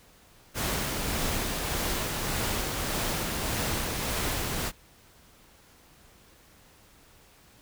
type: noise with tremolo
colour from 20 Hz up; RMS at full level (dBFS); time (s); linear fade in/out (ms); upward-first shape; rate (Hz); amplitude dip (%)
pink; -29; 0.54-4.72; 50; sine; 1.7; 25
effects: pink hiss -57 dBFS RMS until 7.61 s